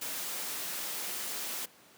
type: noise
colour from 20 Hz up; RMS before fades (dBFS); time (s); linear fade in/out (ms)
white; -37; 0.01-1.66; 10
effects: pink hiss -58 dBFS RMS until 1.97 s + high-pass 200 Hz 12 dB/octave